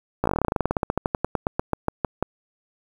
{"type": "slowing click train", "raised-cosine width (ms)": 1, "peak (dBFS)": -7, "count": 30, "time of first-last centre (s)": [0.24, 2.226], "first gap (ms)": 16, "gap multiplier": 1.09, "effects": ["7-bit"]}